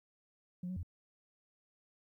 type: tone with pitch steps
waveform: sine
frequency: 178.9 / 184.5 / 87.8 Hz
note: F3 / F#3 / F2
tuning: +42 / -5 / +10 cents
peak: -36 dBFS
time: 0.63-0.831 s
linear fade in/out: 5 ms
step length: 67 ms
effects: tanh soft clip ceiling -34 dBFS + 13-bit